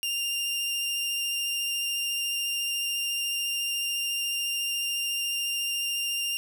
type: tone with vibrato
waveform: sawtooth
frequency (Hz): 2794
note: F7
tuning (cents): 0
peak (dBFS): -24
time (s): 0.03-6.37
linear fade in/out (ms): 0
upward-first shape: triangle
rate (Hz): 14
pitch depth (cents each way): 13
effects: none